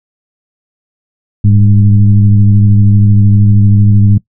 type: tone with frequency modulation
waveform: sine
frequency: 103.83 Hz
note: G#2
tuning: in tune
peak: -3 dBFS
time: 1.44-4.18 s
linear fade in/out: 5 ms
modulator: 97.4 Hz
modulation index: 0.75
effects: noise-tail reverb RT60 0.1 s tail -20 dB re dry